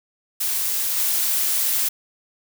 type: noise with level steps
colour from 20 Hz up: blue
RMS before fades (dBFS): -23 / -21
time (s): 0.4-1.89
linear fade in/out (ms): 10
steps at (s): 0.96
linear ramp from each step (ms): 20
effects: none